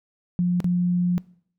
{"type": "tone with dropouts", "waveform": "sine", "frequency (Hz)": 177.4, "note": "F3", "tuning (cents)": 27, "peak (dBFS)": -18, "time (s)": [0.39, 1.18], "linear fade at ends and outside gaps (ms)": 0, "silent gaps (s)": [0.603, 0.644], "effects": ["noise-tail reverb RT60 0.6 s tail -22 dB re dry"]}